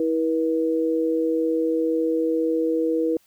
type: tone pair together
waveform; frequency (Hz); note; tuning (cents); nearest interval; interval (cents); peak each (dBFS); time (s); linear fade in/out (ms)
sine; 323.9 / 481.9; E4 / B4; -30 / -43; perfect fifth; 687; -22; 0-3.17; 2
effects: white hiss -61 dBFS RMS until 3.26 s